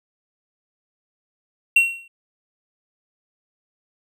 triangle tone with exponential decay, 2733 Hz, F7, 38 cents flat, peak -7 dBFS, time 1.76-2.08 s, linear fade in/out 5 ms, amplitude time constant 69 ms, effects none

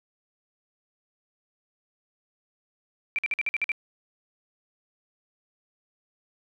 sine tone bursts, 2349 Hz, D7, in tune, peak -23 dBFS, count 8, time 3.16-3.718 s, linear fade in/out 0 ms, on 26 ms, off 50 ms, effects none

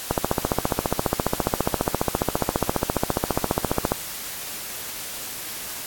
click train, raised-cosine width 1 ms, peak -5 dBFS, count 57, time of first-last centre 0.11-3.92 s, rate 14.7 Hz, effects white hiss -33 dBFS RMS until 5.86 s + AAC 64 kbps

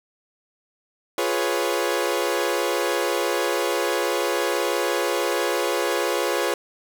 sawtooth chord, C# dominant seventh, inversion first, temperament equal, 349.2 / 415.3 / 493.9 / 554.4 Hz, E#4 / G#4 / B4 / C#5, 0 / 0 / 0 / 0 cents, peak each -23 dBFS, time 1.18-6.54 s, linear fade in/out 2 ms, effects none

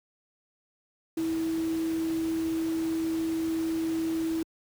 sine tone in noise, 325 Hz, E4, 24 cents flat, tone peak -26 dBFS, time 1.17-4.43 s, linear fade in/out 5 ms, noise pink, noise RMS -43 dBFS, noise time 1.17-4.43 s, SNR +14 dB, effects high-pass 60 Hz 12 dB/octave

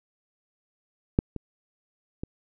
clicks, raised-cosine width 3 ms, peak -6 / -20 / -19 dBFS, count 3, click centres 1.189 / 1.363 / 2.235 s, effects none

